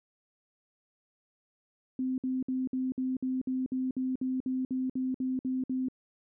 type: tone bursts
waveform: sine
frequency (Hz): 258.5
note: C4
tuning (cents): -21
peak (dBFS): -28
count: 16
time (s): 1.99-5.885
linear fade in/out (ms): 2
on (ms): 190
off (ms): 57
effects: none